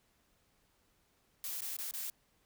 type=noise with dropouts; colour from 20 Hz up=blue; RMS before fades=-40 dBFS; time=1.44-2.1 s; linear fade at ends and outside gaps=1 ms; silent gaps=1.607-1.619 / 1.767-1.787 / 1.911-1.937 s; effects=pink hiss -73 dBFS RMS until 2.45 s